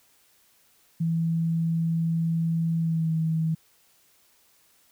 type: tone with pitch glide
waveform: sine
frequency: 164.81 to 160.77 Hz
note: E3 to E3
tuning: 0 to -43 cents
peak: -22 dBFS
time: 1-3.55 s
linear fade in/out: 10 ms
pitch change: -43 cents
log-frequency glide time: 2.78-3.13 s
effects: white hiss -62 dBFS RMS until 4.91 s